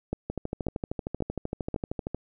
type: two click trains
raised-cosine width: 2 ms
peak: -17 / -15 dBFS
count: 25 / 4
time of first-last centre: 0.3-2.146 / 0.13-1.743 s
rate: 13 / 1.86 Hz
effects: none